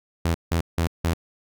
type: tone bursts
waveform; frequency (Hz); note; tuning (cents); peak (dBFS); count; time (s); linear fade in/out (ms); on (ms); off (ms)
sawtooth; 83.5; E2; +23; -16; 4; 0.25-1.136; 5; 94; 170
effects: none